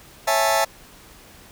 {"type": "chord", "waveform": "sawtooth", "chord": "A major seventh", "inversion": "first", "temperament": "just", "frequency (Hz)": [550, 660, 825, 880], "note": ["C#5", "E5", "G#5", "A5"], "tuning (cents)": [-14, 2, -12, 0], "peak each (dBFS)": [-21, -17, -20, -18], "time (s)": [0.27, 0.65], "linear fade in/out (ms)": 10, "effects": ["pink hiss -47 dBFS RMS until 1.51 s"]}